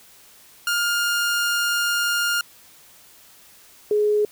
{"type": "tone pair in turn", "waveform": ["sawtooth", "sine"], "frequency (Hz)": [1411, 419.5], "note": ["F6", "G#4"], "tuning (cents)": [17, 17], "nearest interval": "octave + major sixth", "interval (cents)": 2100, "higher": "first", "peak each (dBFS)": -16, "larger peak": "neither", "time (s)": [[0.67, 2.41], [3.91, 4.25]], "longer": "first", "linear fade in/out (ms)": 2, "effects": ["white hiss -50 dBFS RMS until 4.31 s"]}